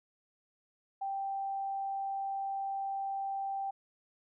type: tone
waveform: sine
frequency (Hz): 784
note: G5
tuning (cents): 0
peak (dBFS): -33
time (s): 1.01-3.71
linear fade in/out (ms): 10
effects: none